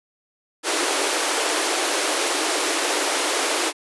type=high-pass noise; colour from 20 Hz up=pink; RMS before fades=-22 dBFS; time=0.63-3.73 s; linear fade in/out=50 ms; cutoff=290 Hz; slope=96 dB/octave; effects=resampled to 24000 Hz